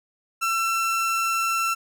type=tone; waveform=30% pulse; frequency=1344 Hz; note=E6; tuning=33 cents sharp; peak=-19 dBFS; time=0.41-1.75 s; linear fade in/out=20 ms; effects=none